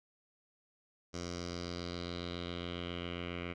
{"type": "tone with low-pass filter sweep", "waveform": "10% pulse", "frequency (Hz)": 87.31, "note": "F2", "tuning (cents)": 0, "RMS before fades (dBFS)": -41, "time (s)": [1.13, 3.54], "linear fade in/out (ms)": 20, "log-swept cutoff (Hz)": [5900, 2500], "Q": 4, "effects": []}